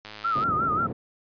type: click train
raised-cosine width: 0.2 ms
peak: -22 dBFS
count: 42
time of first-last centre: 0.05-0.437 s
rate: 106 Hz
type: tone with vibrato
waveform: sine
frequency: 1296 Hz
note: E6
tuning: 30 cents flat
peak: -22 dBFS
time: 0.24-0.87 s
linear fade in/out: 10 ms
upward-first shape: sine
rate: 5.6 Hz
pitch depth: 110 cents each way
type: band-pass noise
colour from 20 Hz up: pink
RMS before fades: -33 dBFS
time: 0.35-0.93 s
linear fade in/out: 10 ms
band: 120 to 450 Hz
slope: 12 dB/octave
effects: resampled to 11025 Hz